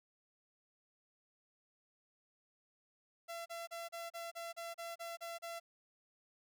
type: tone bursts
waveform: sawtooth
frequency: 676 Hz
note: E5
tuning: 43 cents sharp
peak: -39 dBFS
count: 11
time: 3.28-5.6 s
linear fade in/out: 20 ms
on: 180 ms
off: 34 ms
effects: none